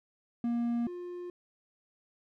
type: tone pair in turn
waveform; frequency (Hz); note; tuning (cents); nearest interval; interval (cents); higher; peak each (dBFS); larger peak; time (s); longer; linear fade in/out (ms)
triangle; 236.4 / 354.2; A#3 / F4; +24 / +24; perfect fifth; 700; second; -26 / -36; first; 0.44-0.87 / 0.87-1.3; neither; 2
effects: none